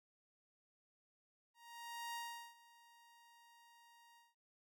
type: tone with ADSR envelope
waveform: sawtooth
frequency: 938 Hz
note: A#5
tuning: 11 cents sharp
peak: -39 dBFS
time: 1.54-4.35 s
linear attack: 610 ms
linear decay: 390 ms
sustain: -21 dB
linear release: 180 ms
effects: none